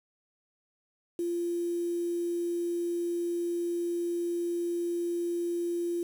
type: tone with quantisation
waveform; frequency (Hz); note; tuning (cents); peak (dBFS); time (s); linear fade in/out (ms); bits
sine; 345; F4; -21; -28; 1.19-6.03; 2; 8
effects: none

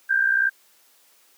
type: tone with amplitude modulation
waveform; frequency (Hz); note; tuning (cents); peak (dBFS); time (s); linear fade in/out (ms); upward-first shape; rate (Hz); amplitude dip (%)
sine; 1582; G6; +15; -14; 0.09-0.5; 20; sine; 60.9; 70
effects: white hiss -58 dBFS RMS until 1.37 s + high-pass 300 Hz 12 dB/octave

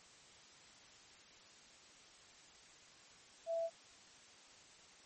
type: tone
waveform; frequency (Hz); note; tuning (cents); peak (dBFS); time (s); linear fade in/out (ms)
sine; 664; E5; +12; -35; 3.46-3.7; 50
effects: white hiss -61 dBFS RMS until 5.05 s + MP3 32 kbps

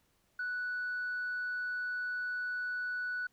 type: tone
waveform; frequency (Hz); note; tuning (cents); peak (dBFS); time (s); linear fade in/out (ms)
sine; 1480; F#6; 0; -32; 0.39-3.27; 5
effects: tanh soft clip ceiling -31 dBFS + pink hiss -73 dBFS RMS until 3.32 s

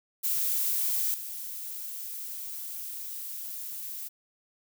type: noise with level steps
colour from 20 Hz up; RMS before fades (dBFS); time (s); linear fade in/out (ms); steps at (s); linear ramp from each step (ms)
violet; -28 / -38; 0.23-4.09; 20; 1.14; 2
effects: none

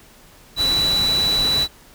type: tone in noise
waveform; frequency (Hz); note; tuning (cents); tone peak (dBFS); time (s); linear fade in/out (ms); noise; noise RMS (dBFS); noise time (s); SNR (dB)
sine; 3951; B7; 0; -16; 0.56-1.68; 50; pink; -27; 0.56-1.68; +8
effects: pink hiss -48 dBFS RMS until 1.94 s

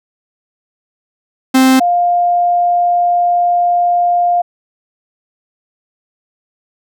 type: tone pair in turn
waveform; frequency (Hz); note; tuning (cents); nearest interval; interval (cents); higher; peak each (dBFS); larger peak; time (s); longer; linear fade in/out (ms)
45% pulse / sine; 261.6 / 703; C4 / F5; 0 / +11; octave + perfect fourth; 1711; second; -6 / -9; first; 1.54-1.8 / 1.8-4.42; second; 10
effects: none

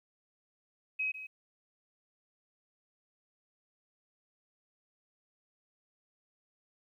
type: tone with echo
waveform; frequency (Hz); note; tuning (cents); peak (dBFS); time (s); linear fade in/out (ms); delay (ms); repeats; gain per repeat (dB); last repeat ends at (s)
sine; 2540; D#7; +35; -30; 0.99-1.12; 10; 150; 1; -11; 1.27
effects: 12-bit

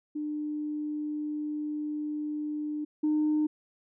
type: tone pair in turn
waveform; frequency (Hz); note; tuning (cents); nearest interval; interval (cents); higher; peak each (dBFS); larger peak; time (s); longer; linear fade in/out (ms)
sine; 300 / 304.4; D4 / D#4; +37 / -38; unison; 25; second; -30 / -22; second; 0.15-2.85 / 3.03-3.47; first; 10
effects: tanh soft clip ceiling -20 dBFS

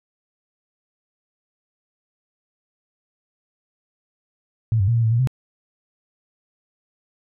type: tone with pitch steps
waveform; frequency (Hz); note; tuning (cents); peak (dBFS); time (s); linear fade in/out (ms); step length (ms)
sine; 111.9 / 96.2 / 117.2 / 116 / 111.5 / 117.4 / 129.4; A2 / G2 / A#2 / A#2 / A2 / A#2 / C3; +30 / -32 / +10 / -8 / +23 / +13 / -19; -15; 4.72-5.273; 0; 79
effects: none

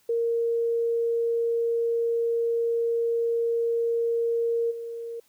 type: tone with level steps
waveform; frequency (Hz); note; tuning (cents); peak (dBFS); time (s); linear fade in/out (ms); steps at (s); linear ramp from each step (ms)
sine; 464.6; A#4; -6; -22 / -32; 0.09-5.2; 5; 4.7; 20
effects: white hiss -64 dBFS RMS until 5.28 s

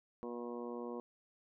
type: harmonic tone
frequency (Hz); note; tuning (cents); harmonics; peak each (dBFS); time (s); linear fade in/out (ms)
120; B2; -49; 2 / 3 / 4 / 5 / 6 / 7 / 8 / 9; -45 / -46 / -45 / -54 / -55 / -60 / -53 / -54; 0.23-1; 0
effects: none

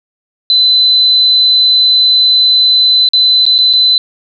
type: tone with dropouts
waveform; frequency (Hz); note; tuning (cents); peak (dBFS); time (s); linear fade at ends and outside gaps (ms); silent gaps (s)
sine; 4025; B7; +32; -5; 0.5-3.98; 1; 3.088-3.134 / 3.454-3.464 / 3.581-3.587 / 3.73-3.735
effects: none

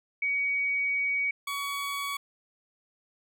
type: tone pair in turn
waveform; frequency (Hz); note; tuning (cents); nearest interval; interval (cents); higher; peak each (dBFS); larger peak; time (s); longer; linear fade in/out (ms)
sine / 20% pulse; 2255 / 1127.5; C#7 / C#6; +29 / +29; octave; 1200; first; -25 / -26; first; 0.22-1.31 / 1.47-2.17; first; 5
effects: none

